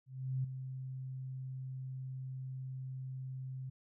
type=tone with ADSR envelope; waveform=sine; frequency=130.81 Hz; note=C3; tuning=in tune; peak=-31 dBFS; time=0.06-3.7 s; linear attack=380 ms; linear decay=8 ms; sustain=-9 dB; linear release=10 ms; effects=none